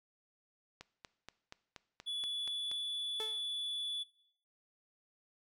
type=click train; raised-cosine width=0.2 ms; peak=-30 dBFS; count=9; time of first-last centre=0.81-2.715 s; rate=4.2 Hz
type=tone with pitch glide; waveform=triangle; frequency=3423 to 3443 Hz; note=A7 to A7; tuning=-48 to -38 cents; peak=-35 dBFS; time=2.06-4.04 s; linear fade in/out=20 ms; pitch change=+10 cents; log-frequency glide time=2.18-2.77 s
type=tone with exponential decay; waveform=sawtooth; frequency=437.3 Hz; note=A4; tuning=11 cents flat; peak=-35 dBFS; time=3.2-3.46 s; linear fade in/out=1 ms; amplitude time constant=56 ms
effects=noise-tail reverb RT60 0.7 s tail -19 dB re dry